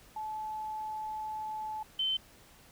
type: tone pair in turn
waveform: sine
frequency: 864 / 3079 Hz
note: A5 / G7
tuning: -32 / -32 cents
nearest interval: octave + minor seventh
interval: 2200 cents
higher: second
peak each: -35 / -28 dBFS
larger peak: second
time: 0.16-1.83 / 1.99-2.17 s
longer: first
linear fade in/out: 5 ms
effects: pink hiss -58 dBFS RMS until 2.71 s